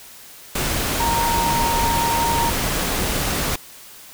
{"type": "tone in noise", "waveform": "sine", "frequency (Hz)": 929, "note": "A#5", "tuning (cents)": -6, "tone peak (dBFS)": -19, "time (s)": [1, 2.5], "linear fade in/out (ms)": 5, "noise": "pink", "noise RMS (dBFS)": -22, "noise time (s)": [0.55, 3.56], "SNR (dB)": 0, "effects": ["white hiss -42 dBFS RMS until 4.13 s"]}